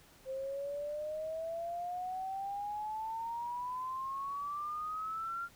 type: exponential sweep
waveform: sine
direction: up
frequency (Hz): 523.3 to 1396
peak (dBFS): -36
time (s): 0.25-5.49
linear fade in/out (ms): 50
effects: pink hiss -61 dBFS RMS until 5.55 s